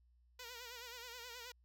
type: tone with vibrato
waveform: 5% pulse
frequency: 482.4 Hz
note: B4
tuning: 41 cents flat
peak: -37 dBFS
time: 0.39-1.52 s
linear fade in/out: 5 ms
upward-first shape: sine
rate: 9.4 Hz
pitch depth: 81 cents each way
effects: added 60 Hz sine -67 dBFS peak until 1.64 s